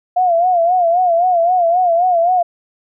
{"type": "tone with vibrato", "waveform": "sine", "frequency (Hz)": 702, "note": "F5", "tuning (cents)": 9, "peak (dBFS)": -10, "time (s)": [0.16, 2.43], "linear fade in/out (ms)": 10, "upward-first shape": "sine", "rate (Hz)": 3.8, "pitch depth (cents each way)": 94, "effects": []}